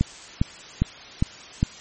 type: click train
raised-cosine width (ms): 5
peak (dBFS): -6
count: 5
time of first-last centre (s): 0.01-1.629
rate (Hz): 2.47
effects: white hiss -42 dBFS RMS until 1.8 s + MP3 32 kbps